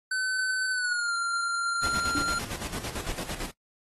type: tone with pitch glide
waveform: square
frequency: 1520 to 1385.8 Hz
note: F#6 to F6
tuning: +46 to -14 cents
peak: -27 dBFS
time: 0.11-2.39 s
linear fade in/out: 5 ms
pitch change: -160 cents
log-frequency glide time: 0.71-1.14 s
type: noise with tremolo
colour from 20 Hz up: pink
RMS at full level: -34 dBFS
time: 1.83-3.51 s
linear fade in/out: 5 ms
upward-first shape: square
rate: 8.9 Hz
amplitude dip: 60%
type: tone with exponential decay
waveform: sine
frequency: 290 Hz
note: D4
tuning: 22 cents flat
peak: -26 dBFS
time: 2.15-2.38 s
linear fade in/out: 0 ms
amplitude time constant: 50 ms
effects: noise-tail reverb RT60 0.1 s tail -21 dB re dry + AAC 32 kbps